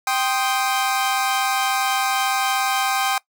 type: chord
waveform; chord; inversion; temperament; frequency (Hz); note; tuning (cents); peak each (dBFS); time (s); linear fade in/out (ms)
sawtooth; C minor; second; equal; 784 / 1046.5 / 1244.5; G5 / C6 / Eb6; 0 / 0 / 0; -17 / -22 / -22; 0.07-3.18; 2
effects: noise-tail reverb RT60 0.1 s tail -21 dB re dry